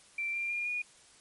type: tone with pitch steps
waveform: sine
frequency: 2349 / 2380 / 2412 / 2445 Hz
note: D7 / D7 / D7 / D#7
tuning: 0 / +22 / +46 / -31 cents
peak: -31 dBFS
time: 0.18-0.82 s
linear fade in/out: 5 ms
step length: 160 ms
effects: white hiss -59 dBFS RMS until 1.2 s + MP3 48 kbps